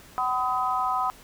harmonic tone, 252.4 Hz, B3, 38 cents sharp, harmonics 3 / 4 / 5, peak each -28 / -27 / -27 dBFS, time 0.18-1.1 s, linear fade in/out 0 ms, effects pink hiss -50 dBFS RMS until 1.23 s

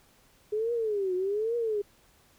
sine tone with vibrato, 415.3 Hz, G#4, in tune, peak -26 dBFS, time 0.52-1.82 s, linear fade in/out 10 ms, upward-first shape triangle, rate 1.2 Hz, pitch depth 250 cents each way, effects pink hiss -62 dBFS RMS until 2.38 s

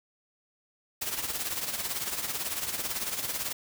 white noise with tremolo, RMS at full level -30 dBFS, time 1.01-3.53 s, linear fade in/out 10 ms, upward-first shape triangle, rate 18 Hz, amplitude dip 70%, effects none

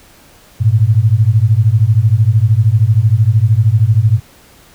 sine beating tone pair, 103.1 / 116.1 Hz, G#2 / A#2, -12 / -7 cents, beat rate 13 Hz, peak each -10 dBFS, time 0.6-4.2 s, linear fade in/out 20 ms, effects pink hiss -44 dBFS RMS until 4.74 s

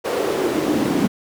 brown noise with high-pass filter sweep, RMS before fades -20 dBFS, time 0.04-1.08 s, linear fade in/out 20 ms, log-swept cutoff 490 to 230 Hz, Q 3.3, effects none

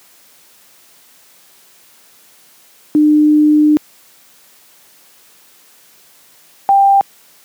sine tone pair in turn, 301.4 / 790.8 Hz, D4 / G5, +45 / +15 cents, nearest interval octave + perfect fourth, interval 1670 cents, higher second, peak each -6 dBFS, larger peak neither, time 2.95-3.77 / 6.69-7.01 s, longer first, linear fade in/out 0 ms, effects white hiss -47 dBFS RMS until 7.44 s + high-pass 150 Hz 12 dB/octave

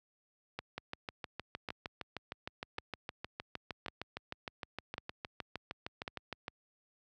two click trains, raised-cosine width 0.3 ms, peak -22 / -23 dBFS, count 6 / 38, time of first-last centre 0.59-6.078 / 0.78-6.481 s, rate 0.911 / 6.49 Hz, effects high-pass 60 Hz 12 dB/octave

